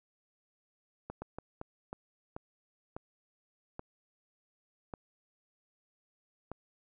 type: slowing click train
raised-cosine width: 1 ms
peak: -26 dBFS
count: 10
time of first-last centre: 1.1-6.516 s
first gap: 120 ms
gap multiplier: 1.38
effects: none